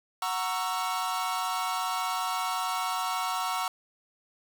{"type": "chord", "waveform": "45% pulse", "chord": "F# dominant seventh", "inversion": "none", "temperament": "equal with one note detuned", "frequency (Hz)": [740, 932.3, 1108.7, 1333.8], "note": ["F#5", "A#5", "C#6", "E6"], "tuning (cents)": [0, 0, 0, 20], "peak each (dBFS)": -34, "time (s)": [0.22, 3.68], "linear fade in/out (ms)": 2, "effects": []}